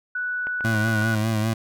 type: tone with pitch glide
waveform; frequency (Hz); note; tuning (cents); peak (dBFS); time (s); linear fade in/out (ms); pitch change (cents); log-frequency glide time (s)
sine; 1480 to 1468.9; F#6 to F#6; 0 to -13; -24; 0.15-1.15; 5; -13; 0.69-1
type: click train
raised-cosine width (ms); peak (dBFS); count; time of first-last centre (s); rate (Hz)
0.5; -20; 6; 0.47-1.159; 7.26
type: tone with vibrato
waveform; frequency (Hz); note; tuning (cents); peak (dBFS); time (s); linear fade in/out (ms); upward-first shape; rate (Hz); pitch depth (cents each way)
25% pulse; 110; A2; 0; -17; 0.64-1.54; 10; sine; 5; 53
effects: none